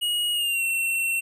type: tone with pitch glide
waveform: square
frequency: 2890 to 2712 Hz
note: F#7 to E7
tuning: -41 to +49 cents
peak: -23 dBFS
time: 0.01-1.21 s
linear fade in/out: 20 ms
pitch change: -110 cents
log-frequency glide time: 0.33-0.64 s
effects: none